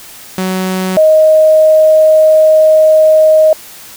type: tone pair in turn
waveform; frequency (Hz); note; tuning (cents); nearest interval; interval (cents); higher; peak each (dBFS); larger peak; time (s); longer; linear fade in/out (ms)
sawtooth / sine; 186.7 / 625.6; F#3 / D#5; +16 / +9; octave + major sixth; 2093; second; -9 / -3; second; 0.38-0.97 / 0.97-3.53; second; 2
effects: white hiss -33 dBFS RMS until 3.96 s